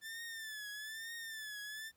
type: tone with vibrato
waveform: sawtooth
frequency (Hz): 1760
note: A6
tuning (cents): 0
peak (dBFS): -40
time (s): 0.01-1.92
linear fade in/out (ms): 50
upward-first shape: triangle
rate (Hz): 1.1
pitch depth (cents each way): 98
effects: pink hiss -75 dBFS RMS until 1.96 s + high-pass 60 Hz 12 dB/octave